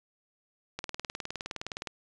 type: click train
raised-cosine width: 0.2 ms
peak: -18 dBFS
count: 22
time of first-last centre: 0.79-1.872 s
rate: 19.4 Hz
effects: resampled to 22050 Hz